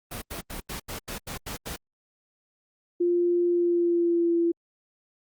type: noise bursts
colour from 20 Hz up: pink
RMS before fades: -35 dBFS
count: 9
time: 0.11-1.764 s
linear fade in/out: 10 ms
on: 110 ms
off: 83 ms
type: tone with pitch glide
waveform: sine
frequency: 349.2 to 338.9 Hz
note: F4 to E4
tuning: 0 to +48 cents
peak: -20 dBFS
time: 3-4.52 s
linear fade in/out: 10 ms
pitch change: -52 cents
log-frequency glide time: 3.47-4.36 s
effects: Opus 32 kbps